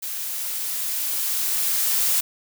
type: noise with level ramp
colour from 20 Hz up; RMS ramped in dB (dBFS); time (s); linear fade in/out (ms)
blue; -30 to -20; 0.02-2.21; 10
effects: none